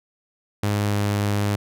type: tone with pitch glide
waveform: sawtooth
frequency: 103.1 to 102.39 Hz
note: G#2 to G#2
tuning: -12 to -24 cents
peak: -16 dBFS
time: 0.63-1.56 s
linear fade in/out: 5 ms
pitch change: -12 cents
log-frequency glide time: 0.87-0.97 s
effects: none